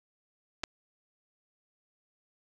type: clicks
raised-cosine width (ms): 0.2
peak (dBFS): -19 / -15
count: 2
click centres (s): 0.635 / 0.638
effects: resampled to 24000 Hz